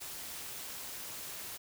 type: noise with amplitude modulation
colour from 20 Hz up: white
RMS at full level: -41 dBFS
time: 0-1.58 s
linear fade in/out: 20 ms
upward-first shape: sine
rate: 299 Hz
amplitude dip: 55%
effects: none